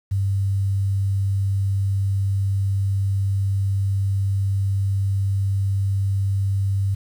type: tone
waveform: sine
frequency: 98 Hz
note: G2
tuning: in tune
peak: -18 dBFS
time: 0.11-6.95 s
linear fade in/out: 10 ms
effects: 8-bit